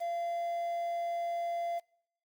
triangle tone with quantisation, 686 Hz, F5, 31 cents flat, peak -30 dBFS, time 0-1.8 s, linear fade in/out 20 ms, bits 9, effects noise-tail reverb RT60 0.7 s tail -25 dB re dry + Opus 48 kbps

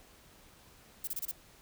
violet noise bursts, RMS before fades -36 dBFS, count 5, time 1.04-1.314 s, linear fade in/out 5 ms, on 34 ms, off 26 ms, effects pink hiss -59 dBFS RMS until 1.61 s

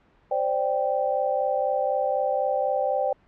sine chord, C suspended second, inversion none, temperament equal, 523.3 / 587.3 / 784 Hz, C5 / D5 / G5, 0 / 0 / 0 cents, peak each -26 dBFS, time 0.31-3.13 s, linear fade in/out 5 ms, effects pink hiss -60 dBFS RMS until 3.27 s + low-pass 2000 Hz 12 dB/octave

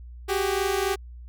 sawtooth tone pair together, 378.2 / 401.9 Hz, F#4 / G4, +38 / +43 cents, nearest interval minor second, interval 105 cents, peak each -22 dBFS, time 0.28-0.96 s, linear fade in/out 20 ms, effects added 60 Hz sine -39 dBFS peak until 1.28 s

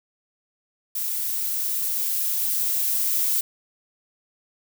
violet noise with level ramp, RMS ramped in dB -27 to -22 dBFS, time 0.95-3.41 s, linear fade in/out 5 ms, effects none

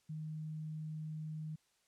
sine tone, 155.56 Hz, D#3, in tune, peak -40 dBFS, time 0.09-1.56 s, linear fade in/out 10 ms, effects white hiss -75 dBFS RMS until 1.87 s + low-pass 9000 Hz 12 dB/octave

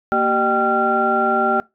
sine tone cluster, 232 / 385.5 / 607 / 779 / 1375 Hz, A#3 / G4 / D#5 / G5 / F6, -8 / -29 / -43 / -11 / -27 cents, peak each -23 / -22 / -23 / -19 / -18 dBFS, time 0.12-1.6 s, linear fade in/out 0 ms, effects noise-tail reverb RT60 0.2 s tail -22 dB re dry + tanh soft clip ceiling -4 dBFS

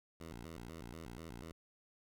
10% pulse tone with vibrato, 69.3 Hz, C#2, in tune, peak -39 dBFS, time 0.2-1.52 s, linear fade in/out 5 ms, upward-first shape square, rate 4.1 Hz, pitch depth 290 cents each way, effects none

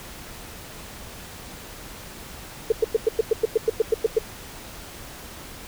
sine tone bursts, 445.5 Hz, A4, 22 cents sharp, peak -14 dBFS, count 13, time 2.7-4.186 s, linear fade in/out 5 ms, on 22 ms, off 100 ms, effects pink hiss -40 dBFS RMS until 5.67 s

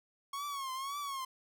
45% pulse tone with vibrato, 1098 Hz, C#6, 17 cents flat, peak -37 dBFS, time 0.33-1.25 s, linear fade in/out 5 ms, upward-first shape triangle, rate 1.9 Hz, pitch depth 110 cents each way, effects none

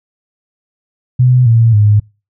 sine tone with pitch steps, 125.9 / 114.79 / 104.65 Hz, B2 / A#2 / G#2, +34 / -26 / +14 cents, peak -5 dBFS, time 1.19-2 s, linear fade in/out 10 ms, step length 270 ms, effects noise-tail reverb RT60 0.3 s tail -26 dB re dry

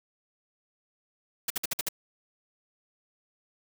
white noise bursts, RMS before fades -29 dBFS, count 6, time 1.48-1.888 s, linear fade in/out 5 ms, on 23 ms, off 54 ms, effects none

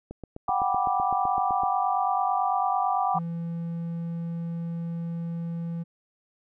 click train, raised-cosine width 2 ms, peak -24 dBFS, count 13, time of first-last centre 0.11-1.635 s, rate 7.87 Hz
sine chord, G major seventh, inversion third, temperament just, 735 / 784 / 980 / 1176 Hz, F#5 / G5 / B5 / D6, -12 / 0 / -14 / +2 cents, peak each -27 / -26 / -31 / -29 dBFS, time 0.48-3.19 s, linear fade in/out 5 ms
triangle tone, 168.1 Hz, E3, 34 cents sharp, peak -27 dBFS, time 3.14-5.84 s, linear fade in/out 20 ms
effects none

